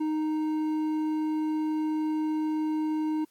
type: tone with hard clipping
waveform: triangle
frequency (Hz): 310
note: D#4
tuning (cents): -6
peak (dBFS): -27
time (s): 0-3.25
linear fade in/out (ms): 10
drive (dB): 9
effects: white hiss -68 dBFS RMS until 3.3 s + AAC 64 kbps